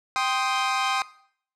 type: chord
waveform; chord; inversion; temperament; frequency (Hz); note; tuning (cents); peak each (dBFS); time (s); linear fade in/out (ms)
sawtooth; C minor; second; equal with one note detuned; 784 / 1046.5 / 1248.1; G5 / C6 / Eb6; 0 / 0 / +5; -23; 0.16-1.02; 0
effects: noise-tail reverb RT60 0.6 s tail -19 dB re dry + low-pass 6000 Hz 12 dB/octave